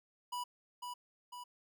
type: tone with echo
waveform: square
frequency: 981 Hz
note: B5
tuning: 12 cents flat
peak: -38 dBFS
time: 0.32-0.44 s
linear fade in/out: 10 ms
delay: 500 ms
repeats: 2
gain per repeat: -4 dB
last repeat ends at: 1.44 s
effects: none